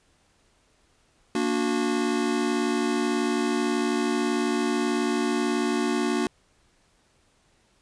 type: chord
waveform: square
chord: Bb augmented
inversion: none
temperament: just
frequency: 233.1 / 291.4 / 364.2 Hz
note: Bb3 / D4 / F#4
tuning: 0 / -13 / -27 cents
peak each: -28 dBFS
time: 1.35-6.27 s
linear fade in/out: 2 ms
effects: pink hiss -64 dBFS RMS until 7.81 s + resampled to 22050 Hz